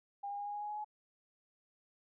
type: tone with pitch steps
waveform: sine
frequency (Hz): 805 / 810.6 / 816.2 / 821.9 / 827.6 / 833.4 / 839.2 / 845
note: G5 / G#5 / G#5 / G#5 / G#5 / G#5 / G#5 / G#5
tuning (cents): +46 / -42 / -30 / -18 / -6 / +6 / +18 / +30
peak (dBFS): -38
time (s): 0.23-0.846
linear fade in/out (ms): 10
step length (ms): 77
effects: none